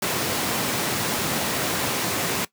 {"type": "high-pass noise", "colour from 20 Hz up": "pink", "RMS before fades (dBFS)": -25, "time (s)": [0.02, 2.45], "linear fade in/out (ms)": 5, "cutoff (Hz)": 130, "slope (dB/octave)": 12, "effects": ["noise-tail reverb RT60 0.1 s tail -18 dB re dry", "high-pass 80 Hz 12 dB/octave"]}